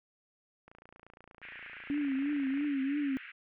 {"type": "click train", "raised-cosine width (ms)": 0.5, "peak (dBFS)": -38, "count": 57, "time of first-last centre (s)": [0.68, 2.645], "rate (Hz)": 28.5}
{"type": "band-pass noise", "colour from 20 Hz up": "pink", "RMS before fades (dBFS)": -48, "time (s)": [1.42, 3.32], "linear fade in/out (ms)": 10, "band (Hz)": [1500, 2700], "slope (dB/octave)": 48}
{"type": "tone with vibrato", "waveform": "sine", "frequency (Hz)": 279.7, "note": "C#4", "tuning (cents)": 16, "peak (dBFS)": -29, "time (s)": [1.9, 3.17], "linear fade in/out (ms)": 0, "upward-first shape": "triangle", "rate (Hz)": 3, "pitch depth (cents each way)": 110}
{"effects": []}